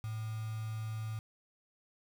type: tone with quantisation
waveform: sine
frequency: 110 Hz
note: A2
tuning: in tune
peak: -36 dBFS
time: 0.04-1.19 s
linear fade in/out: 0 ms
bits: 8
effects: none